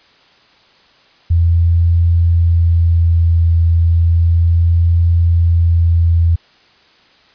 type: tone with vibrato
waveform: sine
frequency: 84.3 Hz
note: E2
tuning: 39 cents sharp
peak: -8 dBFS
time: 1.3-6.36 s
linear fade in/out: 10 ms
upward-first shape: triangle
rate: 0.33 Hz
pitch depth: 15 cents each way
effects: white hiss -49 dBFS RMS until 7.34 s + resampled to 11025 Hz